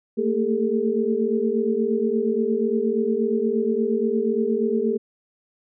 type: tone cluster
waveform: sine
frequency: 222.3 / 230.8 / 406 / 449.6 Hz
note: A3 / A#3 / G#4 / A4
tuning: +18 / -17 / -39 / +37 cents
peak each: -27 / -25 / -23 / -25 dBFS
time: 0.17-4.98 s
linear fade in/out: 20 ms
effects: none